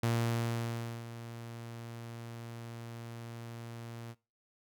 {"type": "tone with ADSR envelope", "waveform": "sawtooth", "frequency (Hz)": 116.54, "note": "A#2", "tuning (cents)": 0, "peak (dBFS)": -24, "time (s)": [0.03, 4.15], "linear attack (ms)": 5, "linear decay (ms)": 1000, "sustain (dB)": -15, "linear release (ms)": 43, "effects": ["noise-tail reverb RT60 0.3 s tail -21 dB re dry"]}